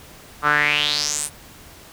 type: tone with band-pass filter sweep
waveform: sawtooth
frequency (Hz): 147.9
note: D3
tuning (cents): +13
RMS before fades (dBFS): -20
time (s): 0.42-1.3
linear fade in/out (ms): 50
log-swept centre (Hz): 1200 to 10000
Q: 5.2
effects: pink hiss -44 dBFS RMS until 1.92 s